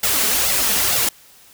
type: noise with flanger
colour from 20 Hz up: white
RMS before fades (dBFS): -18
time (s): 0.03-1.09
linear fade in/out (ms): 5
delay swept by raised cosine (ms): 1.4 to 4.7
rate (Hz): 2.2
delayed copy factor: +0.7
effects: white hiss -48 dBFS RMS until 1.53 s